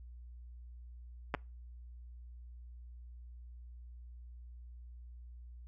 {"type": "clicks", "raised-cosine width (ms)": 0.5, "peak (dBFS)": -19, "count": 2, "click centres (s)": [1.341, 1.348], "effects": ["noise-tail reverb RT60 0.3 s tail -26 dB re dry", "added 60 Hz sine -48 dBFS peak until 5.67 s"]}